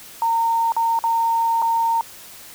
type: tone with dropouts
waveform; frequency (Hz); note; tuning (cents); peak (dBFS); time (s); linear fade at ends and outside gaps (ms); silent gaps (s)
sine; 917; A#5; -29; -16; 0.22-2.01; 1; 0.721-0.765 / 0.99-1.039 / 1.619-1.623
effects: white hiss -41 dBFS RMS until 2.54 s